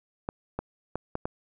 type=clicks; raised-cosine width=1 ms; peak=-16 dBFS; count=5; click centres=0.289 / 0.59 / 0.956 / 1.154 / 1.255 s; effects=none